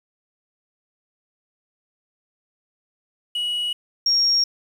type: tone pair in turn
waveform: triangle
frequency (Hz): 2925 / 5570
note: F#7 / F8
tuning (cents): -21 / -5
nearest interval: major seventh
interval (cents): 1116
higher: second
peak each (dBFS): -20 / -12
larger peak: second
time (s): 3.35-3.73 / 4.06-4.44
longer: neither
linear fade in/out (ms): 5
effects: tanh soft clip ceiling -14 dBFS + 8-bit